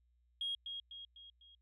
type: tone with echo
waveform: sine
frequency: 3271 Hz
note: G#7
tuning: 27 cents flat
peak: -35 dBFS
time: 0.41-0.55 s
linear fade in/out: 2 ms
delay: 250 ms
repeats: 4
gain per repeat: -6 dB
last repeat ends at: 1.55 s
effects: tanh soft clip ceiling -31 dBFS + added 60 Hz sine -70 dBFS peak until 1.61 s